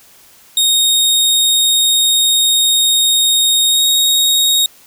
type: tone with pitch glide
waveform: sawtooth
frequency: 3725 to 3755 Hz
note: A#7 to A#7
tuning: -2 to +12 cents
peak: -7 dBFS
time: 0.57-4.66 s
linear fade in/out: 2 ms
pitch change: +14 cents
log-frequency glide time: 3.69-3.83 s
effects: white hiss -45 dBFS RMS until 4.86 s